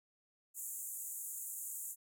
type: band-pass noise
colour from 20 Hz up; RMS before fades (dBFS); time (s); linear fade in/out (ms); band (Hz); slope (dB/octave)
pink; -44; 0.54-1.96; 50; 6800 to 16000; 96
effects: none